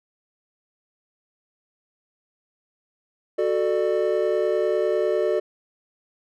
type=chord; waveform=triangle; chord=D major; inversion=first; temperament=equal with one note detuned; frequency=370 / 440 / 596.9 Hz; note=F#4 / A4 / D5; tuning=0 / 0 / +28 cents; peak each=-22 dBFS; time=3.38-5.4 s; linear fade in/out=10 ms; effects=none